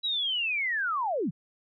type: linear sweep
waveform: sine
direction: down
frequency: 3934 to 123.3 Hz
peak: -26 dBFS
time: 0.03-1.31 s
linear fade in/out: 20 ms
effects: none